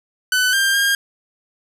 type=tone with pitch steps; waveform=sawtooth; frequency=1503 / 1590 / 1613 Hz; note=F#6 / G6 / G6; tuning=+27 / +24 / +49 cents; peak=-11 dBFS; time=0.32-0.95 s; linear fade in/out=2 ms; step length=210 ms; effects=resampled to 32000 Hz + 8-bit